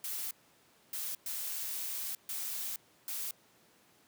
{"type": "noise bursts at uneven times", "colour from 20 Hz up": "blue", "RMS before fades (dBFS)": -38, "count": 5, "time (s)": [[0.04, 0.31], [0.93, 1.15], [1.26, 2.15], [2.29, 2.76], [3.08, 3.31]], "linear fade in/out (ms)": 2, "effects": ["pink hiss -65 dBFS RMS until 4.07 s", "high-pass 150 Hz 12 dB/octave"]}